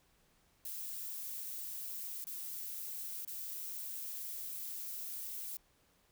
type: noise with dropouts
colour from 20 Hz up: violet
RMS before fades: -43 dBFS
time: 0.65-5.57 s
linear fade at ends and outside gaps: 2 ms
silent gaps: 2.242-2.269 / 3.25-3.276 s
effects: pink hiss -71 dBFS RMS until 6.11 s